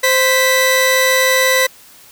sawtooth tone pair together, 520.4 / 1975.5 Hz, C5 / B6, -9 / 0 cents, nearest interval octave + major seventh, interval 2309 cents, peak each -10 dBFS, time 0.03-1.67 s, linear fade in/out 10 ms, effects white hiss -43 dBFS RMS until 2.11 s

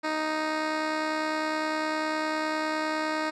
10% pulse tone with amplitude modulation, 311.1 Hz, D#4, in tune, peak -17 dBFS, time 0.03-3.31 s, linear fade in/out 20 ms, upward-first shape sine, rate 69.9 Hz, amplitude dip 30%, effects low-pass 5000 Hz 12 dB/octave

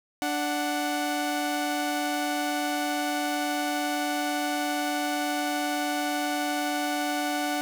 sawtooth tone pair together, 293.7 / 740.1 Hz, D4 / F#5, 0 / 0 cents, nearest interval octave + major third, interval 1600 cents, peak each -25 dBFS, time 0.22-7.61 s, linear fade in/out 0 ms, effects none

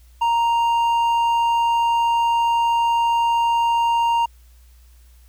sine tone with hard clipping, 932.3 Hz, A#5, in tune, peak -17 dBFS, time 0.21-4.26 s, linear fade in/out 10 ms, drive 5 dB, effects added 60 Hz sine -46 dBFS peak until 5.28 s + white hiss -59 dBFS RMS until 5.28 s

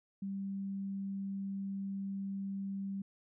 sine tone, 196 Hz, G3, in tune, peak -36 dBFS, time 0.22-3.02 s, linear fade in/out 5 ms, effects none

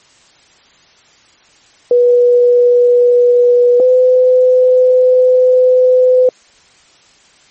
sine tone pair in turn, 487.3 / 506.7 Hz, B4 / B4, -23 / +44 cents, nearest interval minor second, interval 67 cents, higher second, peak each -5 dBFS, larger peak neither, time 1.91-3.8 / 3.8-6.29 s, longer second, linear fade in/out 2 ms, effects white hiss -47 dBFS RMS until 7.5 s + MP3 32 kbps

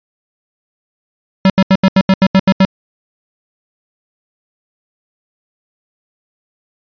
square tone bursts, 191.1 Hz, G3, 44 cents flat, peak -6 dBFS, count 10, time 1.45-2.651 s, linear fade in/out 2 ms, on 49 ms, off 79 ms, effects resampled to 11025 Hz

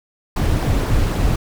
brown noise with flanger, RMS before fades -17 dBFS, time 0.36-1.36 s, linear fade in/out 5 ms, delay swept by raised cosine 0.28 to 6.18 ms, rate 3.9 Hz, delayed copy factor -0.5, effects none

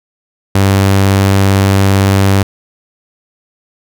sawtooth tone, 97.7 Hz, G2, 5 cents flat, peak -3 dBFS, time 0.55-2.43 s, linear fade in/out 5 ms, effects none

